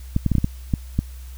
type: clicks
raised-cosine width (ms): 5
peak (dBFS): -6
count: 8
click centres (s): 0.164 / 0.263 / 0.317 / 0.353 / 0.383 / 0.444 / 0.738 / 0.99
effects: added 63 Hz sine -34 dBFS peak until 1.37 s + white hiss -50 dBFS RMS until 1.37 s